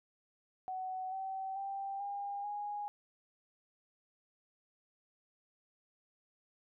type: tone with pitch steps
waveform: sine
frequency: 749 / 767.4 / 786.2 / 805.5 / 825.3 Hz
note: F#5 / G5 / G5 / G5 / G#5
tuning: +21 / -37 / +5 / +47 / -11 cents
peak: -37 dBFS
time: 0.68-2.88 s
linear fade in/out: 0 ms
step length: 440 ms
effects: none